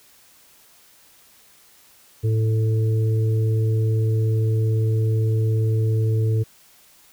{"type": "harmonic tone", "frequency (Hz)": 110.3, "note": "A2", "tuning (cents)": 5, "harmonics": [1, 3, 4], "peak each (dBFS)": [-17, -34, -29], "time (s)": [2.23, 6.44], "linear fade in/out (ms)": 20, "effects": ["white hiss -53 dBFS RMS until 7.12 s"]}